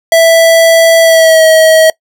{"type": "tone with pitch glide", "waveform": "square", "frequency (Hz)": [659.3, 638.7], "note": ["E5", "D#5"], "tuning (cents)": [0, 45], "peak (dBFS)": -3, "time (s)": [0.12, 1.9], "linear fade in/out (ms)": 2, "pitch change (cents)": -55, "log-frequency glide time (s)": [1.01, 1.44], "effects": ["noise-tail reverb RT60 0.1 s tail -23 dB re dry"]}